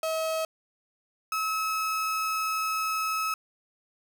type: tone pair in turn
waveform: 35% pulse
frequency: 641 / 1290.9 Hz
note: E5 / E6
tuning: -49 / -37 cents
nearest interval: octave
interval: 1212 cents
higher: second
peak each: -25 dBFS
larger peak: neither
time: 0.03-0.45 / 1.32-3.34 s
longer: second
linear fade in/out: 2 ms
effects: none

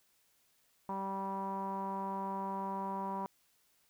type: tone with low-pass filter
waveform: sawtooth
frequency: 194.4 Hz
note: G3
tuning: 14 cents flat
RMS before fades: -38 dBFS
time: 0.89-3.26 s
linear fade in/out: 0 ms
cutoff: 950 Hz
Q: 9.1
effects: white hiss -72 dBFS RMS until 3.89 s

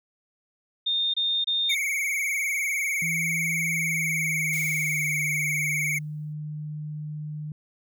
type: tone bursts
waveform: sine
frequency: 3646 Hz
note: A#7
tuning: 39 cents flat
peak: -22 dBFS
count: 3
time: 0.86-1.75 s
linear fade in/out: 10 ms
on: 280 ms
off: 25 ms
type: tone with vibrato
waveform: square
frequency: 2222 Hz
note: C#7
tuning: 4 cents sharp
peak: -25 dBFS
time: 1.69-5.99 s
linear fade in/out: 10 ms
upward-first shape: triangle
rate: 20 Hz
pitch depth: 97 cents each way
type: tone with pitch glide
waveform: sine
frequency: 165 to 151.31 Hz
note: E3 to D#3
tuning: +2 to -48 cents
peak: -31 dBFS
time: 3.02-7.52 s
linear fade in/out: 2 ms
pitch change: -150 cents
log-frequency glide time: 3.7-5.09 s
type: noise with exponential decay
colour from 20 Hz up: blue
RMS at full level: -38 dBFS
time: 4.53-6.33 s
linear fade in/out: 2 ms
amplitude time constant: 390 ms
effects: none

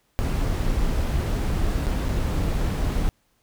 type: noise with dropouts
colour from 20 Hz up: brown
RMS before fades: -23 dBFS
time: 0.19-3.09 s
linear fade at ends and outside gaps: 0 ms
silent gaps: 1.863-1.868 / 2.085-2.09 s
effects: pink hiss -67 dBFS RMS until 3.42 s

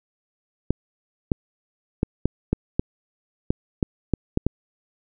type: clicks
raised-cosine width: 3 ms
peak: -6 dBFS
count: 11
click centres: 0.706 / 1.318 / 2.031 / 2.256 / 2.53 / 2.795 / 3.505 / 3.828 / 4.137 / 4.374 / 4.466 s
effects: none

